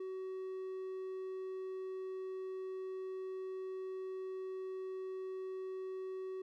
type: tone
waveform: triangle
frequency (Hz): 376.7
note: F#4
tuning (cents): +31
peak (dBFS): -38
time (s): 0-6.42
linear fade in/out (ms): 5
effects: none